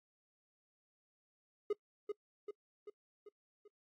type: tone with echo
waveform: triangle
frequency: 415.3 Hz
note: G#4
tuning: in tune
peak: -29 dBFS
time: 1.7-1.73 s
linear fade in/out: 5 ms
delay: 390 ms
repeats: 5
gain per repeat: -5 dB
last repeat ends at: 3.68 s
effects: noise-tail reverb RT60 0.1 s tail -26 dB re dry + AAC 48 kbps